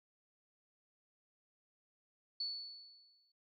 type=tone with exponential decay; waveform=sine; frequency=4443 Hz; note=C#8; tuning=3 cents sharp; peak=-35 dBFS; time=2.4-3.32 s; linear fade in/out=5 ms; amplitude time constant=200 ms; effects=none